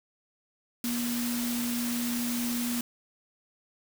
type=tone in noise; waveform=sine; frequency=239.9 Hz; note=A#3; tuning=50 cents sharp; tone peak=-29 dBFS; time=0.84-2.81 s; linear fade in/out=2 ms; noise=white; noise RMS=-35 dBFS; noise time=0.84-2.81 s; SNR=+3 dB; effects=none